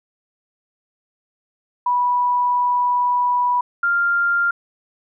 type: tone pair in turn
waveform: sine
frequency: 981 / 1395.4 Hz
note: B5 / F6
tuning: -12 / -2 cents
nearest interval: tritone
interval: 610 cents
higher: second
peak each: -15 / -15 dBFS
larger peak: neither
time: 1.86-3.61 / 3.83-4.51 s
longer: first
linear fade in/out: 5 ms
effects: none